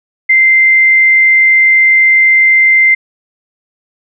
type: tone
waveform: sine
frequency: 2084 Hz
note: C7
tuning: 7 cents flat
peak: -4 dBFS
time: 0.29-2.95 s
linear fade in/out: 10 ms
effects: none